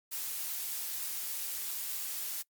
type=noise; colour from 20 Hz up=blue; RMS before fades=-37 dBFS; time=0.11-2.43 s; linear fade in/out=20 ms; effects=noise-tail reverb RT60 0.1 s tail -23 dB re dry + Opus 48 kbps